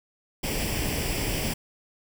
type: noise with comb filter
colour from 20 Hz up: pink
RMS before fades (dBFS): -28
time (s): 0.43-1.54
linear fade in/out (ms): 10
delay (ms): 0.38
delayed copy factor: +0.65
effects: none